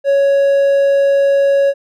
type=tone; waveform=triangle; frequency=556 Hz; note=C#5; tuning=5 cents sharp; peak=-7 dBFS; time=0.04-1.74 s; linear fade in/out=50 ms; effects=none